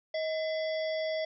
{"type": "harmonic tone with a mistuned harmonic", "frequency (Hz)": 674, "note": "E5", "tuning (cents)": 38, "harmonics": [1, 3, 5, 7, 8], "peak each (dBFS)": [-30, -40, -44, -47, -48], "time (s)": [0.14, 1.25], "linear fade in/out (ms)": 5, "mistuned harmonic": 1, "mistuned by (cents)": -110, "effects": []}